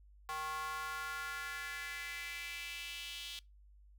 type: tone with high-pass filter sweep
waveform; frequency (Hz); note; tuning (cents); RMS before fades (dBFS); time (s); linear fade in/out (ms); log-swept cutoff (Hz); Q
square; 155.56; D#3; 0; -43; 0.29-3.39; 0; 980 to 3300; 3.4
effects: noise-tail reverb RT60 0.2 s tail -23 dB re dry + added 50 Hz sine -58 dBFS peak until 3.98 s